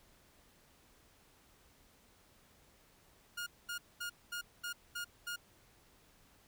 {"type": "tone bursts", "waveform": "sawtooth", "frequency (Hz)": 1424, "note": "F6", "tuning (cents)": 33, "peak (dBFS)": -35, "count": 7, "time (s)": [3.37, 5.362], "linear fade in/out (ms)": 10, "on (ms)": 96, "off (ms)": 220, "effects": ["pink hiss -66 dBFS RMS until 6.47 s"]}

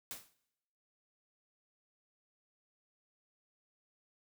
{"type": "noise with exponential decay", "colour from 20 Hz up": "white", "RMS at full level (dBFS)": -40, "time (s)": [0.11, 0.34], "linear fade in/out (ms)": 0, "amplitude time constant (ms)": 48, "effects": ["noise-tail reverb RT60 0.9 s tail -21 dB re dry"]}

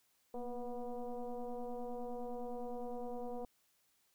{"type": "tone with frequency modulation", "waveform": "sine", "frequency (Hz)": 246.9, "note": "B3", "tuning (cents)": 0, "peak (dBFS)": -39, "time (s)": [0.34, 3.45], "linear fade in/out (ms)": 2, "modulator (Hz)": 242, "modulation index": 2.1, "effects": ["white hiss -75 dBFS RMS until 4.14 s"]}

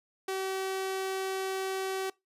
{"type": "tone", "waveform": "sawtooth", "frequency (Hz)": 382, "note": "G4", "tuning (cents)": -45, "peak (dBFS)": -27, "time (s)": [0.28, 2.1], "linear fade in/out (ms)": 5, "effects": ["noise-tail reverb RT60 0.2 s tail -23 dB re dry", "resampled to 32000 Hz"]}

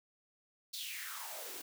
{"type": "noise with high-pass filter sweep", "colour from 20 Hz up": "white", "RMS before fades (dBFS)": -44, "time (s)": [0.73, 1.62], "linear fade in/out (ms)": 10, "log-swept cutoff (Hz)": [4200, 290], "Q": 4.9, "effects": []}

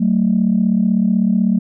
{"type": "tone pair together", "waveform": "sine", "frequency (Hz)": [189.05, 225.1], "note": ["F#3", "A3"], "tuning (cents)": [38, 40], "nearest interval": "minor third", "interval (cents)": 302, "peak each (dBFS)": -14, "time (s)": [0, 1.59], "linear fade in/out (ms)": 10, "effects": ["tanh soft clip ceiling -5 dBFS"]}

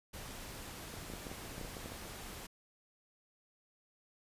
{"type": "noise", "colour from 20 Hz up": "pink", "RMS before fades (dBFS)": -47, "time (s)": [0.13, 2.47], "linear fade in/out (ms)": 10}
{"type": "clicks", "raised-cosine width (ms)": 2, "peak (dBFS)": -32, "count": 11, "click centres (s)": [0.94, 1.101, 1.137, 1.268, 1.315, 1.581, 1.613, 1.649, 1.768, 1.859, 1.92]}
{"effects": ["resampled to 32000 Hz"]}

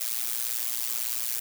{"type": "noise with amplitude modulation", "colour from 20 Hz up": "blue", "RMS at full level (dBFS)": -26, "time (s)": [0, 1.4], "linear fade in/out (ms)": 10, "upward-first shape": "sine", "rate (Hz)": 118, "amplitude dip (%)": 95, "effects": []}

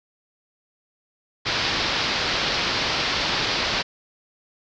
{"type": "low-pass noise", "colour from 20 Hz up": "white", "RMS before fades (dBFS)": -24, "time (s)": [1.45, 3.83], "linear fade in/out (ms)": 20, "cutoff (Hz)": 5100, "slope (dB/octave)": 48, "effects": []}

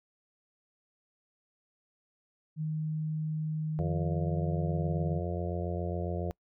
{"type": "tone", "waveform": "sine", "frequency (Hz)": 155.56, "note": "D#3", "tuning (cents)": 0, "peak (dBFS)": -30, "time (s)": [2.56, 5.21], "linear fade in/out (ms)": 50}
{"type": "harmonic tone", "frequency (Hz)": 87.31, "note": "F2", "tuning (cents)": 0, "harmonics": [1, 2, 4, 5, 6, 7, 8], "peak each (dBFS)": [-34, -37, -40, -41, -42, -42, -43], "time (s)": [3.79, 6.31], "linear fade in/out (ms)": 0}
{"effects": ["noise-tail reverb RT60 0.1 s tail -26 dB re dry"]}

